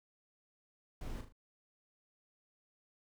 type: noise with echo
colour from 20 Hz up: brown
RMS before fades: -43 dBFS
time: 1.01-1.21 s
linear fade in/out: 2 ms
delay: 38 ms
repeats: 3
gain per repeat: -7 dB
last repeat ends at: 1.324 s
effects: none